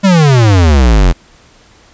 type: exponential sweep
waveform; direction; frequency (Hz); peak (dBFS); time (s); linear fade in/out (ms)
square; down; 203.5 to 41.2; -5; 0.03-1.13; 20
effects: pink hiss -44 dBFS RMS until 1.93 s + resampled to 16000 Hz